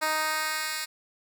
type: tone with high-pass filter sweep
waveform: 10% pulse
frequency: 311.1 Hz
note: D#4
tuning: in tune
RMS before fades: -29 dBFS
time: 0.01-0.86 s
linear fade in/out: 20 ms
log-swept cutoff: 670 to 2700 Hz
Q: 0.77
effects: none